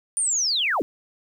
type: linear sweep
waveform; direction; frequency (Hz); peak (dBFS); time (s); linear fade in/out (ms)
sine; down; 9397 to 212.5; -20; 0.17-0.82; 0
effects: 9-bit